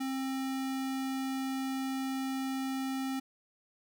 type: tone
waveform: square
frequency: 265.7 Hz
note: C4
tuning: 27 cents sharp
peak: -33 dBFS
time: 0-3.2 s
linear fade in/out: 10 ms
effects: none